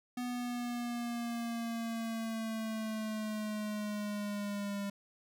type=exponential sweep; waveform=square; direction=down; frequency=247.2 to 200.1 Hz; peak=-36 dBFS; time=0.17-4.9 s; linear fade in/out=5 ms; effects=none